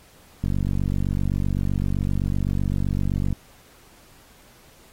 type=click train; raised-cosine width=5 ms; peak=-12 dBFS; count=139; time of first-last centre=0.44-3.327 s; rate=47.8 Hz; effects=pink hiss -53 dBFS RMS until 4.92 s + AAC 48 kbps